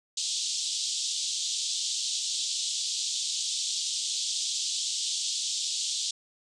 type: band-pass noise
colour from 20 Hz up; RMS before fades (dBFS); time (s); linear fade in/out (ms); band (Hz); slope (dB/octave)
pink; -31; 0.17-6.11; 5; 3300 to 8100; 48
effects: resampled to 24000 Hz